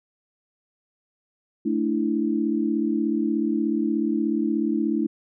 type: chord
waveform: sine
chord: A suspended fourth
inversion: none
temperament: just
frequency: 220 / 293.3 / 330 Hz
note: A3 / D4 / E4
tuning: 0 / -2 / +2 cents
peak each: -25 dBFS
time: 1.65-5.07 s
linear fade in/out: 10 ms
effects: none